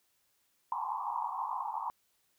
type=band-pass noise; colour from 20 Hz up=pink; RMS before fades=-36 dBFS; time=0.72-1.9 s; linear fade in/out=0 ms; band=810 to 1100 Hz; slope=96 dB/octave; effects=white hiss -74 dBFS RMS until 2.38 s